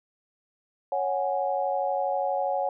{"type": "chord", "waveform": "sine", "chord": "C# suspended fourth", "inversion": "none", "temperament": "just", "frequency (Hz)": [554.4, 739.2, 831.5], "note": ["C#5", "F#5", "G#5"], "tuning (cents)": [0, -2, 2], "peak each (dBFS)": [-28, -28, -30], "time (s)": [0.92, 2.69], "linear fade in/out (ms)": 2, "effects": []}